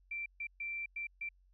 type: tone bursts at uneven times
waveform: sine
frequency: 2349 Hz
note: D7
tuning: in tune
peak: -37 dBFS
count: 5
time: 0.11-0.26 / 0.4-0.47 / 0.6-0.86 / 0.96-1.07 / 1.21-1.29 s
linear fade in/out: 5 ms
effects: added 46 Hz sine -64 dBFS peak until 1.53 s